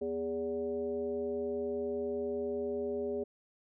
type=tone with frequency modulation; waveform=sine; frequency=410 Hz; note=G#4; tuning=22 cents flat; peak=-32 dBFS; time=0.01-3.24 s; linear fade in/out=10 ms; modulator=165 Hz; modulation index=0.85; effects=none